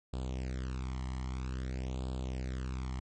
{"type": "tone with flanger", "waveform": "sawtooth", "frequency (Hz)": 64.2, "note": "C2", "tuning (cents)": -32, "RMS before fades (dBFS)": -37, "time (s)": [0.13, 3], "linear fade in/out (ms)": 5, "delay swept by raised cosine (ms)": [0.25, 0.99], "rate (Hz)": 0.51, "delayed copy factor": 0.8, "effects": ["MP3 32 kbps"]}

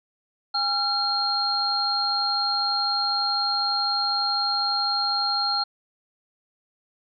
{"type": "tone cluster", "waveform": "sine", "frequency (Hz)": [814, 1368, 4228], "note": ["G#5", "F6", "C8"], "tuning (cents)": [-35, -36, 17], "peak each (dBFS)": [-28, -29, -23], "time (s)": [0.54, 5.64], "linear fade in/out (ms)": 10, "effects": []}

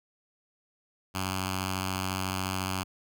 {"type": "tone with notch filter", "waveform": "5% pulse", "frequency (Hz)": 94.1, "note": "F#2", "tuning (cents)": 30, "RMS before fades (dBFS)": -32, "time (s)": [1.14, 2.84], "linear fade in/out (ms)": 20, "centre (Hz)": 490, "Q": 0.62, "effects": []}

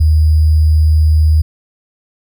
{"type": "tone with sample-and-hold", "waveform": "sine", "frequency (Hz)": 77.78, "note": "D#2", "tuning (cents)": 0, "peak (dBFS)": -6, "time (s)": [0, 1.42], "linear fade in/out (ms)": 10, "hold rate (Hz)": 4900, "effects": []}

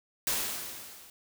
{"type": "noise with level ramp", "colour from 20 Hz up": "white", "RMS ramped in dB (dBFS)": [-28, -53], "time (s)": [0.27, 1.1], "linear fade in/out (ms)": 2, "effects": []}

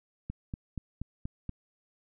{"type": "click train", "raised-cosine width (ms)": 5, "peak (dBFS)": -23, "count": 6, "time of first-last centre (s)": [0.3, 1.493], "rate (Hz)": 4.19, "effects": []}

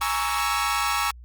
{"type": "chord", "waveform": "sawtooth", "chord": "A# half-diminished seventh", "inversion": "third", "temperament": "equal with one note detuned", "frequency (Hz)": [830.6, 932.3, 1115.8, 1318.5], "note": ["G#5", "A#5", "C#6", "E6"], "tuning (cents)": [0, 0, 11, 0], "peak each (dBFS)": [-26, -26, -23, -23], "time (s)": [0.01, 1.11], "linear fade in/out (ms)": 5, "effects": ["added 60 Hz sine -41 dBFS peak until 1.24 s", "Opus 24 kbps"]}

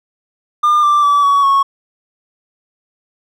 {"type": "tone with pitch steps", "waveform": "triangle", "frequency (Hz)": [1204, 1177.9, 1152.3, 1127.3, 1102.8], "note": ["D6", "D6", "D6", "C#6", "C#6"], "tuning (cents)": [43, 5, -33, 29, -9], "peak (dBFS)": -6, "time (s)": [0.63, 1.63], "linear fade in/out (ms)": 10, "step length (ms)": 200, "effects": ["tanh soft clip ceiling -2 dBFS"]}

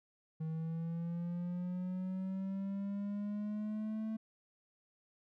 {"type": "linear sweep", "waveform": "triangle", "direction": "up", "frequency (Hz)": [158.3, 220.9], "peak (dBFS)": -34, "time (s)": [0.4, 4.17], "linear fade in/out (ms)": 10, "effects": []}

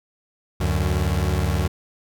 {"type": "beating tone pair", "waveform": "30% pulse", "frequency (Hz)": [73.42, 92.42], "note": ["D2", "F#2"], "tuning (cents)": [0, -1], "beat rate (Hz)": 19, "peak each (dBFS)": [-19, -20], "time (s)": [0.6, 1.68], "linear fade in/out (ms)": 10, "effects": []}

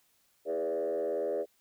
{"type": "tone with frequency modulation", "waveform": "sine", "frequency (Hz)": 493.9, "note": "B4", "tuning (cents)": 0, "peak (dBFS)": -28, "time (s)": [0.45, 1.46], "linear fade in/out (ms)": 50, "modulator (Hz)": 82.1, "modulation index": 1.5, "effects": ["tanh soft clip ceiling -25 dBFS", "white hiss -70 dBFS RMS until 1.6 s"]}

